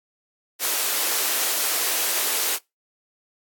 white high-pass noise, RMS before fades -23 dBFS, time 0.59-2.59 s, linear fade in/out 50 ms, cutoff 320 Hz, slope 24 dB/octave, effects noise-tail reverb RT60 0.2 s tail -23 dB re dry + AAC 64 kbps

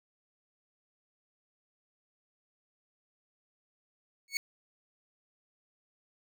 20% pulse tone with exponential growth, 2217 Hz, C#7, in tune, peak -20 dBFS, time 4.28-4.37 s, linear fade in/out 1 ms, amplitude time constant 18 ms, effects none

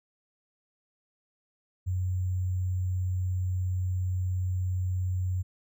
sine tone with sample-and-hold, 91.7 Hz, F#2, 15 cents flat, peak -26 dBFS, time 1.86-5.43 s, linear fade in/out 20 ms, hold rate 7350 Hz, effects none

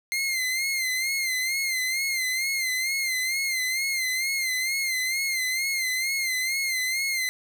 sawtooth tone with vibrato, 2096 Hz, C7, 2 cents sharp, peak -21 dBFS, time 0.12-7.29 s, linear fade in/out 0 ms, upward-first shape sine, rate 2.2 Hz, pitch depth 65 cents each way, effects none

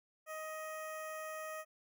15% pulse tone with notch filter, 627 Hz, D#5, 13 cents sharp, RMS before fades -44 dBFS, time 0.26-1.65 s, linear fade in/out 50 ms, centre 4000 Hz, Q 0.66, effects none

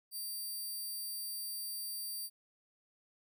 5% pulse tone, 4700 Hz, D8, 1 cent sharp, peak -32 dBFS, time 0.11-2.3 s, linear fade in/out 50 ms, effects none

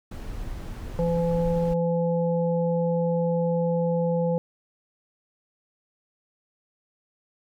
brown noise, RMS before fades -34 dBFS, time 0.11-1.74 s, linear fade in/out 5 ms
harmonic tone, 169.4 Hz, E3, 48 cents sharp, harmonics 1 / 3 / 5, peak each -24 / -24 / -35 dBFS, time 0.99-4.38 s, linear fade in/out 0 ms
effects none

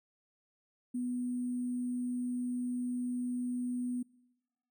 sine tone with sample-and-hold, 246.9 Hz, B3, in tune, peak -32 dBFS, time 0.94-4.03 s, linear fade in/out 10 ms, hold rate 8820 Hz, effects noise-tail reverb RT60 1.0 s tail -25 dB re dry

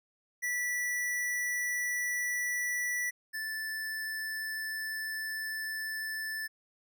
square tone pair in turn, 1959 / 1755.9 Hz, B6 / A6, -15 / -4 cents, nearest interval major second, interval 189 cents, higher first, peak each -31 / -35 dBFS, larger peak first, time 0.42-3.11 / 3.33-6.48 s, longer second, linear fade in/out 20 ms, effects none

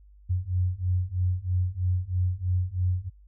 sine beating tone pair, 89.4 / 92.5 Hz, F2 / F#2, +41 / 0 cents, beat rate 3.1 Hz, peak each -27 / -26 dBFS, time 0.29-3.1 s, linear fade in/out 20 ms, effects added 50 Hz sine -50 dBFS peak until 3.27 s

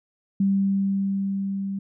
sine tone with level ramp, 196 Hz, G3, in tune, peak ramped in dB -17 to -26 dBFS, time 0.4-1.79 s, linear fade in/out 5 ms, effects none

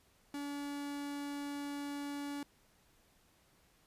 45% pulse tone, 286.1 Hz, D4, 45 cents flat, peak -39 dBFS, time 0.34-2.43 s, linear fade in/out 2 ms, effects pink hiss -69 dBFS RMS until 3.86 s + resampled to 32000 Hz

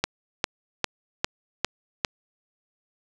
click train, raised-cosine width 0.2 ms, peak -4 dBFS, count 6, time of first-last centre 0.04-2.048 s, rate 2.49 Hz, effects none

